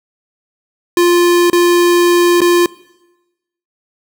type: tone with dropouts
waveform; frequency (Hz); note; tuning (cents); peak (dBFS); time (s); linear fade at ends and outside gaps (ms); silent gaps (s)
square; 349.2; F4; 0; -8; 0.97-2.66; 2; 1.5-1.53 / 2.406-2.416
effects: noise-tail reverb RT60 1.0 s tail -21 dB re dry